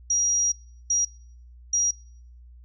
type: tone bursts at uneven times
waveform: sine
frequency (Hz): 5730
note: F8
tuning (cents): +44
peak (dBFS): -19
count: 3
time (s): 0.1-0.52 / 0.9-1.05 / 1.73-1.91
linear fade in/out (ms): 5
effects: noise-tail reverb RT60 0.6 s tail -26 dB re dry + added 60 Hz sine -45 dBFS peak until 2.64 s